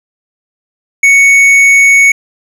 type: tone with tanh clipping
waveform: triangle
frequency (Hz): 2222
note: C#7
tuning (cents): +4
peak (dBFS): -4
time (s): 1.03-2.12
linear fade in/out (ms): 5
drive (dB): 12
effects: none